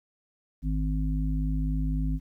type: harmonic tone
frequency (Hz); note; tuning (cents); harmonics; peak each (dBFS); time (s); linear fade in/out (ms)
51.91; G#1; 0; 1 / 3 / 5; -26 / -31 / -33; 0.62-2.2; 50
effects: 11-bit